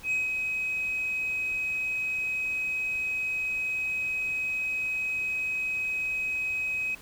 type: tone with ADSR envelope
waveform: sine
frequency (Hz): 2535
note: D#7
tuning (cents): +32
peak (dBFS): -21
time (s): 0.03-6.95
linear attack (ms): 86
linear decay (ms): 160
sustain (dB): -5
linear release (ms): 6
effects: tanh soft clip ceiling -23 dBFS + pink hiss -50 dBFS RMS until 7.01 s